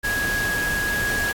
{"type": "tone in noise", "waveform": "sine", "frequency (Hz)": 1658, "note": "G#6", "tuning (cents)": -3, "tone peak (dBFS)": -22, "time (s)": [0.03, 1.33], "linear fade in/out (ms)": 20, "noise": "pink", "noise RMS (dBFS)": -28, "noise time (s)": [0.03, 1.33], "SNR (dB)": 3, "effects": ["AAC 64 kbps"]}